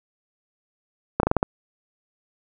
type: slowing click train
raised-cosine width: 1 ms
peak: -4 dBFS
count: 6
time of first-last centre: 1.2-1.429 s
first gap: 32 ms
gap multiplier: 1.18
effects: none